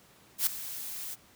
blue noise with ADSR envelope, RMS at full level -24 dBFS, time 0.38-1.16 s, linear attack 87 ms, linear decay 5 ms, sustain -15 dB, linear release 29 ms, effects pink hiss -59 dBFS RMS until 1.35 s + high-pass 80 Hz 12 dB/octave

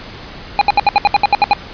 square tone bursts, 817 Hz, G#5, 29 cents flat, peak -7 dBFS, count 11, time 0.59-1.533 s, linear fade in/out 0 ms, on 23 ms, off 69 ms, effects pink hiss -32 dBFS RMS until 1.73 s + resampled to 11025 Hz

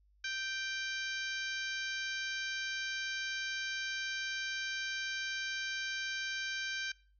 harmonic tone with a mistuned harmonic, 781 Hz, G5, 7 cents flat, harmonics 2 / 3 / 4 / 5 / 6 / 7 / 8, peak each -38 / -42 / -44 / -46 / -48 / -49 / -50 dBFS, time 0.24-6.92 s, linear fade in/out 5 ms, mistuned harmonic 3, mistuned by +18 cents, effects noise-tail reverb RT60 0.4 s tail -22 dB re dry + added 50 Hz sine -65 dBFS peak until 7.19 s

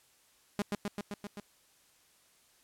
sawtooth tone with echo, 204.3 Hz, G#3, 28 cents flat, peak -25 dBFS, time 0.59-0.62 s, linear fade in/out 0 ms, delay 130 ms, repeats 6, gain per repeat -2 dB, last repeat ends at 1.4 s, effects white hiss -66 dBFS RMS until 2.63 s + low-pass 12000 Hz 12 dB/octave

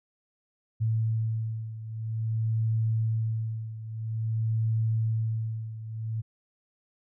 sine beating tone pair, 111.4 / 111.9 Hz, A2 / A2, +22 / +30 cents, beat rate 0.5 Hz, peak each -27 / -31 dBFS, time 0.8-6.22 s, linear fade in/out 20 ms, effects none

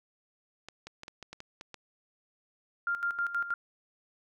clicks, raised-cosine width 0.2 ms, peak -26 dBFS, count 9, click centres 0.686 / 0.87 / 1.034 / 1.081 / 1.227 / 1.33 / 1.404 / 1.611 / 1.743 s
sine tone with tremolo, 1396.9 Hz, F6, in tune, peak -27 dBFS, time 2.87-3.54 s, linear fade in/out 2 ms, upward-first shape square, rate 6.3 Hz, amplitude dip 70%
effects none

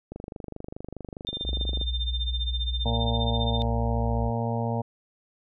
click train, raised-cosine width 2 ms, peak -23 dBFS, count 43, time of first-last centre 0.12-1.814 s, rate 24.8 Hz
sine tone with tremolo, 3600 Hz, A7, 39 cents sharp, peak -27 dBFS, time 1.27-3.62 s, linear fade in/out 0 ms, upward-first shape sine, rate 15 Hz, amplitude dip 90%
sine tone, 61.74 Hz, B1, in tune, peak -26 dBFS, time 1.43-4.32 s, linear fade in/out 50 ms
harmonic tone, 116 Hz, A#2, 8 cents flat, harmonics 1 / 2 / 4 / 5 / 6 / 7 / 8, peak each -28 / -31 / -34 / -35 / -36 / -36 / -37 dBFS, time 2.85-4.82 s, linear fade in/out 10 ms
effects none

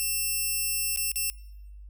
5% pulse tone with dropouts, 2700 Hz, E7, 41 cents sharp, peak -17 dBFS, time 0-1.3 s, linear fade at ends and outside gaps 0 ms, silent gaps 0.961-0.973 / 1.117-1.158 s, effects noise-tail reverb RT60 0.9 s tail -22 dB re dry + added 50 Hz sine -42 dBFS peak until 1.89 s

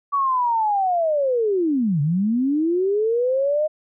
sine linear two-way sweep, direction down then up, 1142 to 138.59 to 623 Hz, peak -17 dBFS, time 0.12-3.68 s, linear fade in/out 20 ms, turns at 2.01 s, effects none

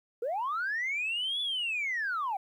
sine linear two-way sweep, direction up then down, 439.6 to 3471 to 738 Hz, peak -28 dBFS, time 0.22-2.37 s, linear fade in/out 5 ms, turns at 1.41 s, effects tanh soft clip ceiling -26 dBFS + 11-bit

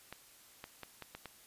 clicks, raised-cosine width 0.3 ms, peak -28 dBFS, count 6, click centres 0.126 / 0.641 / 0.833 / 1.023 / 1.15 / 1.257 s, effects white hiss -60 dBFS RMS until 1.46 s + resampled to 32000 Hz

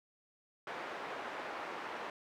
pink band-pass noise, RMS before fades -43 dBFS, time 0.67-2.1 s, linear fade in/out 2 ms, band 520 to 1800 Hz, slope 12 dB/octave, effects none

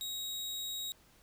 sawtooth tone, 3800 Hz, A#7, 33 cents sharp, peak -34 dBFS, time 0.01-0.92 s, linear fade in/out 0 ms, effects pink hiss -64 dBFS RMS until 1.22 s

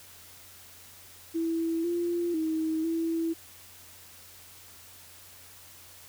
sine tone with pitch steps, 329.4 / 345.2 / 318 / 329.1 Hz, E4 / F4 / D#4 / E4, -1 / -20 / +38 / -3 cents, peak -26 dBFS, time 1.34-3.34 s, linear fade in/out 20 ms, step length 500 ms, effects added 89 Hz sine -61 dBFS peak until 6.08 s + white hiss -51 dBFS RMS until 6.08 s

